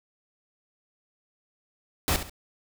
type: noise with echo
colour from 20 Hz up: pink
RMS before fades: -24 dBFS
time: 2.08-2.16 s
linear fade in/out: 0 ms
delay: 68 ms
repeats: 2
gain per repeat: -10 dB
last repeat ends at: 2.296 s
effects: none